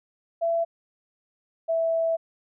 sine tone pair in turn, 670 / 657.7 Hz, E5 / E5, +28 / -4 cents, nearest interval unison, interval 32 cents, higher first, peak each -21 dBFS, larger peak neither, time 0.41-0.65 / 1.68-2.17 s, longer second, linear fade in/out 20 ms, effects none

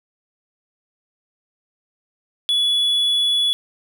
triangle tone, 3408 Hz, G#7, 44 cents sharp, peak -14 dBFS, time 2.49-3.53 s, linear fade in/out 0 ms, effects none

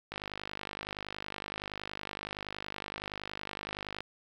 click train, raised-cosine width 0.3 ms, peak -21 dBFS, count 198, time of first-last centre 0.12-4.006 s, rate 50.7 Hz, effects 9-bit

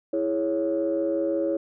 sine chord, C# minor, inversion first, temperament equal, 329.6 / 415.3 / 554.4 Hz, E4 / G#4 / C#5, 0 / 0 / 0 cents, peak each -25 / -30 / -25 dBFS, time 0.13-1.57 s, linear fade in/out 5 ms, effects tanh soft clip ceiling -15 dBFS

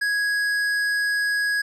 sine tone with tanh clipping, 1661.2 Hz, G#6, in tune, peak -22 dBFS, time 0.01-1.62 s, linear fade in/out 10 ms, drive 12 dB, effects none

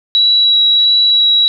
sine tone with vibrato, 3900 Hz, B7, 23 cents flat, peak -7 dBFS, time 0.15-1.48 s, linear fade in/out 0 ms, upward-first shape sine, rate 1.5 Hz, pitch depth 9 cents each way, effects none

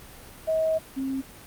sine tone pair in turn, 638 / 267.5 Hz, D#5 / C4, +43 / +38 cents, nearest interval octave + minor third, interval 1505 cents, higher first, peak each -21 / -26 dBFS, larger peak first, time 0.47-0.79 / 0.96-1.22 s, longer first, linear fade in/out 20 ms, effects pink hiss -46 dBFS RMS until 1.46 s + Opus 32 kbps

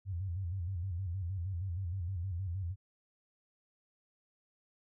sine tone with vibrato, 90.9 Hz, F#2, 30 cents flat, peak -34 dBFS, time 0.05-2.76 s, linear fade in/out 50 ms, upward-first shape square, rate 6.4 Hz, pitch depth 110 cents each way, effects none

